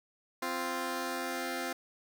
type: tone pair together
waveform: 10% pulse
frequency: 260.9 / 347.7 Hz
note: C4 / F4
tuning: -5 / -8 cents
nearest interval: perfect fourth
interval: 497 cents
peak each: -28 dBFS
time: 0.42-1.73 s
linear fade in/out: 5 ms
effects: none